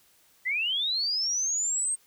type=linear sweep; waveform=sine; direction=up; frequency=1938 to 8520 Hz; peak=-25 dBFS; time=0.45-1.96 s; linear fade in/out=20 ms; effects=white hiss -62 dBFS RMS until 2.06 s